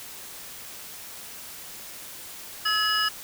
sine tone cluster, 1288 / 1694 / 2921 / 5060 Hz, E6 / G#6 / F#7 / D#8, -41 / +34 / -23 / +28 cents, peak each -26 dBFS, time 2.65-3.09 s, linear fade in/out 10 ms, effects tanh soft clip ceiling -15 dBFS + white hiss -41 dBFS RMS until 3.23 s

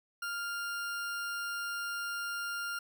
40% pulse tone, 1400 Hz, F6, 4 cents sharp, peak -34 dBFS, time 0.22-2.79 s, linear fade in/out 5 ms, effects none

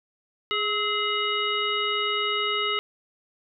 harmonic tone with a mistuned harmonic, 415.3 Hz, G#4, in tune, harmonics 1 / 3 / 5 / 7 / 9, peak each -31 / -28 / -30 / -28 / -33 dBFS, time 0.51-2.79 s, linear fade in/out 0 ms, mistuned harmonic 3, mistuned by +58 cents, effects none

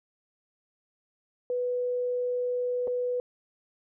sine tone with dropouts, 493.9 Hz, B4, in tune, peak -26 dBFS, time 1.5-3.2 s, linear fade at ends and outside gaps 1 ms, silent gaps 2.873-2.878 s, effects none

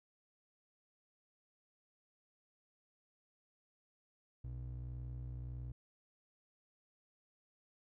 triangle ring-modulated tone, 92.5 Hz, F#2, in tune, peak -37 dBFS, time 4.44-5.72 s, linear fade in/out 5 ms, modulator 30.8 Hz, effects none

